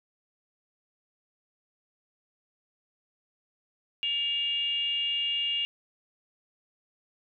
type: tone with frequency modulation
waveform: sine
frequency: 2824 Hz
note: F7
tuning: 19 cents sharp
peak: -26 dBFS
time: 4.03-5.65 s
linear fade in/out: 0 ms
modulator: 532 Hz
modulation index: 0.45
effects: none